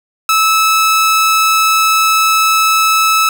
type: tone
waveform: sawtooth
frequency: 1304 Hz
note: E6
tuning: 19 cents flat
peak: -5 dBFS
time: 0.29-3.29 s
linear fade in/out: 2 ms
effects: none